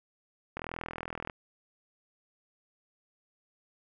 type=click train; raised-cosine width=0.5 ms; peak=-21 dBFS; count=31; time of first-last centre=0.57-1.298 s; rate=41.2 Hz; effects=none